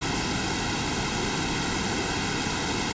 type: noise with comb filter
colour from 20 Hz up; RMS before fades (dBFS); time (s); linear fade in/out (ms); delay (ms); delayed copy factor
pink; -27; 0.01-2.93; 20; 1.7; -0.7
effects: resampled to 16000 Hz